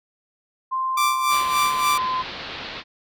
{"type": "tone with pitch glide", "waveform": "sine", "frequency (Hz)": [1046.5, 1027.9], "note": ["C6", "C6"], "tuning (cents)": [0, -31], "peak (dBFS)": -21, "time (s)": [0.71, 2.23], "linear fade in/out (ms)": 20, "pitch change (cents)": -31, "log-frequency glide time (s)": [1.08, 1.81]}
{"type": "tone with tremolo", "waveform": "sawtooth", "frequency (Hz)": 1174.7, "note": "D6", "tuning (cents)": 0, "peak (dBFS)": -14, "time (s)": [0.97, 1.98], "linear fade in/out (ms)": 5, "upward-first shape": "sine", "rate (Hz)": 3.5, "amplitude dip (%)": 75}
{"type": "low-pass noise", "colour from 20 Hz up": "white", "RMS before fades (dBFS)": -34, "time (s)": [1.29, 2.84], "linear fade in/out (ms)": 50, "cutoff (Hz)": 4400, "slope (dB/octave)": 48}
{"effects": []}